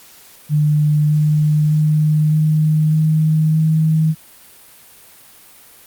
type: tone with pitch steps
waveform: sine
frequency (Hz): 150 / 151.57 / 153.15 / 154.75 / 156.37 / 158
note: D3 / D#3 / D#3 / D#3 / D#3 / D#3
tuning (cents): +37 / -45 / -27 / -9 / +9 / +27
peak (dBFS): -11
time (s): 0.49-4.15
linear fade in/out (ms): 50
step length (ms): 610
effects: white hiss -44 dBFS RMS until 5.86 s + Opus 48 kbps